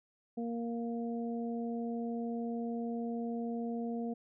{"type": "harmonic tone", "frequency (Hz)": 233.3, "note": "A#3", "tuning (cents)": 2, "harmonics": [1, 2, 3], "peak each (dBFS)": [-35, -41, -45], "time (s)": [0.37, 4.14], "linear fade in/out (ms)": 10, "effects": []}